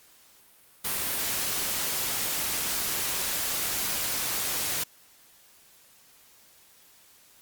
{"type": "noise", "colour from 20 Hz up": "white", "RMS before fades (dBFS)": -29, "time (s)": [0.84, 4.84], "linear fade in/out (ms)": 10, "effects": ["white hiss -57 dBFS RMS until 7.41 s", "Opus 48 kbps"]}